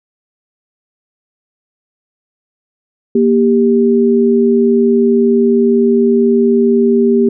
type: tone pair together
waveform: sine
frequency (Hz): 235.5 / 396.1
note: A#3 / G4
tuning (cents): +18 / +18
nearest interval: major sixth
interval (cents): 900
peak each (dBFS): -10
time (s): 3.15-7.29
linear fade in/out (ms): 5
effects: none